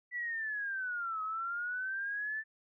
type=linear two-way sweep; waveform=sine; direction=down then up; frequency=1975.5 to 1268 to 1771 Hz; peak=-34 dBFS; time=0.11-2.44 s; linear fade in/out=50 ms; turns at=1.22 s; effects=none